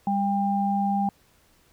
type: tone pair together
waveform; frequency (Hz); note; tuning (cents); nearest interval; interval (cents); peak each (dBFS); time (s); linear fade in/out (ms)
sine; 199.5 / 798; G3 / G5; +31 / +31; 2 octaves; 2400; -24; 0.07-1.09; 2
effects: pink hiss -61 dBFS RMS until 1.72 s